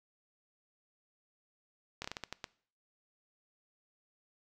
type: slowing click train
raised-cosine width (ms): 0.2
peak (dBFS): -21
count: 8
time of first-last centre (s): 2.02-2.442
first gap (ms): 24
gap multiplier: 1.3
effects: noise-tail reverb RT60 0.5 s tail -21 dB re dry